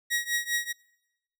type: tone with tremolo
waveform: sawtooth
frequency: 1900 Hz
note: A#6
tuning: 33 cents sharp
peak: -20 dBFS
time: 0.1-0.73 s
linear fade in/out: 20 ms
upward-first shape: triangle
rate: 5 Hz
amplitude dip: 95%
effects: noise-tail reverb RT60 0.9 s tail -23 dB re dry